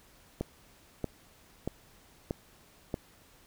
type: click train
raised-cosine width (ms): 2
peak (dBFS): -18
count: 5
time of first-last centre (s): 0.41-2.942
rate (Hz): 1.58
effects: pink hiss -60 dBFS RMS until 3.46 s